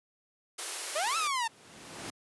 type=high-pass noise; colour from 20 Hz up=white; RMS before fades=-36 dBFS; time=0.58-1.28 s; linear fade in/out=10 ms; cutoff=310 Hz; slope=96 dB/octave
type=noise with exponential growth; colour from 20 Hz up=pink; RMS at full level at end=-38 dBFS; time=0.95-2.1 s; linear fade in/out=0 ms; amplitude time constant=250 ms
type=exponential two-way sweep; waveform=sawtooth; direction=up then down; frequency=569 to 1344 to 884 Hz; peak=-25 dBFS; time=0.95-1.48 s; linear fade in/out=10 ms; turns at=1.17 s
effects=high-pass 150 Hz 12 dB/octave + resampled to 24000 Hz